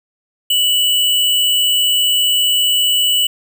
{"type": "tone with sample-and-hold", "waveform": "sine", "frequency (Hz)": 2960, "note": "F#7", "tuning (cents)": 0, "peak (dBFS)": -11, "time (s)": [0.5, 3.27], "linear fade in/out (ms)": 5, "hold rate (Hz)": 11025, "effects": []}